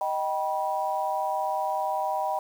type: chord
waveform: sine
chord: Eb augmented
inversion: none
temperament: just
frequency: 622.3 / 777.8 / 972.3 Hz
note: Eb5 / G5 / B5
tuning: 0 / -14 / -27 cents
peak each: -31 / -28 / -30 dBFS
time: 0.01-2.39 s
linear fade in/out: 2 ms
effects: 8-bit